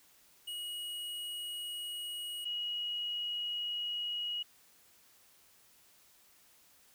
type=tone pair in turn; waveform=square / sine; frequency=2900 / 2900 Hz; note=F#7 / F#7; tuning=-35 / -35 cents; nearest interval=unison; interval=0 cents; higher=neither; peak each=-39 / -34 dBFS; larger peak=second; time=0.47-2.45 / 2.45-4.43 s; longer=neither; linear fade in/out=10 ms; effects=white hiss -64 dBFS RMS until 6.94 s